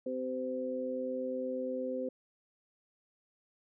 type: harmonic tone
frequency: 128.5 Hz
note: C3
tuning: 31 cents flat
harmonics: 2 / 3 / 4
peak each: -38 / -43 / -35 dBFS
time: 0.06-2.09 s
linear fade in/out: 5 ms
effects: none